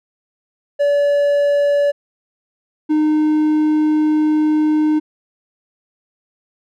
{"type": "tone pair in turn", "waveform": "triangle", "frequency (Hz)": [574, 306.5], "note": ["D5", "D#4"], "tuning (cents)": [-40, -26], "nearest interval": "major seventh", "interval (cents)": 1086, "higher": "first", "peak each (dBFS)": -10, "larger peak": "neither", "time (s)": [[0.79, 1.92], [2.89, 5]], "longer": "second", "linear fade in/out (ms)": 20, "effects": []}